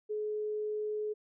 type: tone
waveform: sine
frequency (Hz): 424.6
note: G#4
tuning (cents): +38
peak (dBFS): -32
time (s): 0.09-1.14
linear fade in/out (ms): 20
effects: none